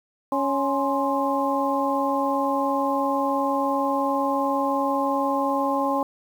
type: harmonic tone with a mistuned harmonic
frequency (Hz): 277.2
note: C#4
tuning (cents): 0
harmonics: 1 / 2 / 3 / 4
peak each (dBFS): -26 / -26 / -26 / -26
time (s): 0.32-6.03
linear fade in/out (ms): 2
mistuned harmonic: 4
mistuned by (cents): -92
effects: 8-bit